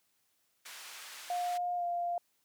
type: band-pass noise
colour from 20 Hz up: pink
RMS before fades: -48 dBFS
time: 0.65-1.58 s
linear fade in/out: 10 ms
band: 1300 to 12000 Hz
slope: 12 dB/octave
type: tone with pitch glide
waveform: sine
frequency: 710 to 697 Hz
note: F5 to F5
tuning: +28 to -4 cents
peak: -31 dBFS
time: 1.3-2.18 s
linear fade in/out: 2 ms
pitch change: -32 cents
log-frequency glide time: 1.76-1.84 s
effects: white hiss -75 dBFS RMS until 2.44 s + high-pass 80 Hz 12 dB/octave